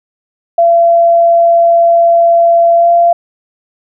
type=tone with pitch glide; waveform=sine; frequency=679 to 686.5 Hz; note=F5 to F5; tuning=-49 to -30 cents; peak=-4 dBFS; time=0.58-3.13 s; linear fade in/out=5 ms; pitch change=+19 cents; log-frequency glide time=2.75-2.89 s; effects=none